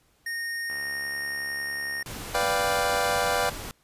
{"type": "tone", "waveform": "square", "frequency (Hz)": 1849, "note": "A#6", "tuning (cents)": -15, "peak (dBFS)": -30, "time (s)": [0.26, 2.03], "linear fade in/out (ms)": 5}
{"type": "click train", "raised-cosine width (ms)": 0.5, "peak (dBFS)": -28, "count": 95, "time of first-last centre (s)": [0.7, 2.024], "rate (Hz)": 71}
{"type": "noise", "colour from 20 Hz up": "pink", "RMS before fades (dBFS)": -37, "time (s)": [2.06, 3.71], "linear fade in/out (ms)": 0}
{"type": "chord", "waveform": "25% pulse", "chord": "G dominant seventh", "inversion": "first", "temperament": "equal", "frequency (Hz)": [493.9, 587.3, 698.5, 784], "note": ["B4", "D5", "F5", "G5"], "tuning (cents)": [0, 0, 0, 0], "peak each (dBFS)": -25, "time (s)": [2.34, 3.5], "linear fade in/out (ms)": 10}
{"effects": ["pink hiss -65 dBFS RMS until 3.83 s", "resampled to 32000 Hz"]}